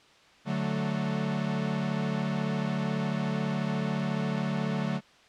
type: chord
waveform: 45% pulse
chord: D major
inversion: none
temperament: equal with one note detuned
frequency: 146.83 / 185 / 219.1 Hz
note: D3 / F#3 / A3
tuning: 0 / 0 / -7 cents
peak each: -32 dBFS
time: 0.45-5.01 s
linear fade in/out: 50 ms
effects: white hiss -57 dBFS RMS until 5.28 s + low-pass 4000 Hz 12 dB/octave